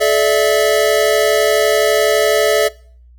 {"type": "chord", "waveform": "square", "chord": "A suspended fourth", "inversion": "none", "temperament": "equal with one note detuned", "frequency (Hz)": [429.7, 587.3, 659.3], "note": ["A4", "D5", "E5"], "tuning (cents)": [-41, 0, 0], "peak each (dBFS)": -16, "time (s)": [0, 2.69], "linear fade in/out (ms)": 20, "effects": ["noise-tail reverb RT60 0.5 s tail -22 dB re dry", "added 60 Hz sine -41 dBFS peak until 3.18 s"]}